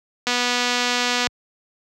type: click train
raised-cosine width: 0.2 ms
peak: -4 dBFS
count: 246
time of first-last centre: 0.27-1.27 s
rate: 245 Hz
effects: high-pass 80 Hz 12 dB/octave